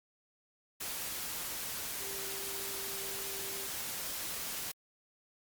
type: tone in noise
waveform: sine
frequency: 392 Hz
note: G4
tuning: in tune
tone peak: -47 dBFS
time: 2-3.67 s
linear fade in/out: 10 ms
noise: white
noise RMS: -39 dBFS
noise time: 0.8-4.72 s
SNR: -11 dB
effects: Opus 48 kbps